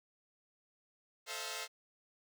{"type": "chord", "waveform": "5% pulse", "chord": "F major seventh", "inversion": "first", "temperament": "equal with one note detuned", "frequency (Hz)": [440, 523.3, 643.8, 698.5], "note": ["A4", "C5", "E5", "F5"], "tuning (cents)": [0, 0, -41, 0], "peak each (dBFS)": -34, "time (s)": [1.26, 1.68], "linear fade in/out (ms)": 50, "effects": []}